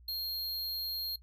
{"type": "tone", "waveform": "square", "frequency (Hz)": 4230, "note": "C8", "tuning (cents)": 18, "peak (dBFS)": -34, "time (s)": [0.08, 1.16], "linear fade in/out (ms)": 5, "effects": ["noise-tail reverb RT60 0.1 s tail -22 dB re dry", "added 60 Hz sine -54 dBFS peak until 1.22 s"]}